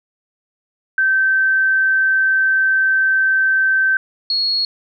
sine tone pair in turn, 1549 / 4322 Hz, G6 / C#8, -21 / -45 cents, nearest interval octave + tritone, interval 1776 cents, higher second, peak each -12 / -15 dBFS, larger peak first, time 0.98-3.97 / 4.3-4.65 s, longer first, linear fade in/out 2 ms, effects none

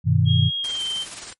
sine chord, G augmented, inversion none, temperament equal with one note detuned, 98 / 123.47 / 156.83 Hz, G2 / B2 / D#3, 0 / 0 / +14 cents, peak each -19 dBFS, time 0.04-0.51 s, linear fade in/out 50 ms
sine tone with pitch glide, 3271 to 3120 Hz, G#7 to G7, -27 to -9 cents, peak -23 dBFS, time 0.25-1.06 s, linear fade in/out 50 ms, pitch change -82 cents, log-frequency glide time 0.58-0.82 s
white noise with tremolo, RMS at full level -33 dBFS, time 0.64-1.33 s, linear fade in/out 2 ms, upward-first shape sine, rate 19 Hz, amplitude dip 45%
effects noise-tail reverb RT60 0.1 s tail -22 dB re dry + MP3 48 kbps

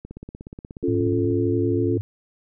click train, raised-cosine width 3 ms, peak -23 dBFS, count 22, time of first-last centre 0.05-1.307 s, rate 16.7 Hz
sine chord, Db augmented, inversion none, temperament equal with one note detuned, 277.2 / 349.2 / 438.7 Hz, Db4 / F4 / A4, 0 / 0 / -5 cents, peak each -24 / -23 / -26 dBFS, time 0.83-1.98 s, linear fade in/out 5 ms
sine tone with vibrato, 106.2 Hz, G#2, 39 cents sharp, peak -24 dBFS, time 0.88-2.01 s, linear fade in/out 0 ms, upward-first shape square, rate 7.8 Hz, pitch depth 75 cents each way
effects none

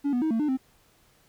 triangle tone with pitch steps, 284.3 / 245.2 / 316 / 225.2 / 299.9 / 262.1 Hz, C#4 / B3 / D#4 / A3 / D4 / C4, +44 / -12 / +27 / +40 / +36 / +3 cents, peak -20 dBFS, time 0.04-0.574 s, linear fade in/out 20 ms, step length 89 ms, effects tanh soft clip ceiling -16 dBFS + pink hiss -62 dBFS RMS until 1.28 s

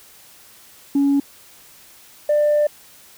sine tone pair in turn, 280.3 / 593.9 Hz, C#4 / D5, +19 / +19 cents, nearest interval octave + minor second, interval 1300 cents, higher second, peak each -12 dBFS, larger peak neither, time 0.95-1.2 / 2.29-2.67 s, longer second, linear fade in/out 5 ms, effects tanh soft clip ceiling -11 dBFS + white hiss -47 dBFS RMS until 3.17 s

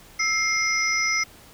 sine tone cluster, 1311 / 2112 / 5140 / 5880 Hz, E6 / C7 / E8 / F#8, -10 / +16 / -45 / -12 cents, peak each -31 / -22 / -28 / -29 dBFS, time 0.19-1.24 s, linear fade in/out 10 ms, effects pink hiss -49 dBFS RMS until 1.53 s

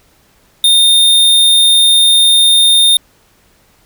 square tone, 3642 Hz, A#7, 41 cents flat, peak -6 dBFS, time 0.64-2.97 s, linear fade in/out 2 ms, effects pink hiss -51 dBFS RMS until 3.85 s

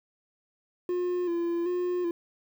triangle tone with vibrato, 349.2 Hz, F4, in tune, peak -24 dBFS, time 0.89-2.11 s, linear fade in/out 2 ms, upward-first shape square, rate 1.3 Hz, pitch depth 39 cents each way, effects 9-bit

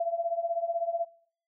sine tone with tremolo, 675 Hz, E5, 41 cents sharp, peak -23 dBFS, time 0-1.05 s, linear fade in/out 5 ms, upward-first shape triangle, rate 16 Hz, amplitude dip 95%, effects noise-tail reverb RT60 0.5 s tail -19 dB re dry

